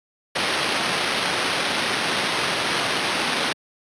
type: noise with sample-and-hold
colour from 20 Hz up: blue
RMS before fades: -23 dBFS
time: 0.35-3.53 s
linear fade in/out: 10 ms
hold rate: 7350 Hz
effects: high-pass 150 Hz 12 dB/octave + resampled to 22050 Hz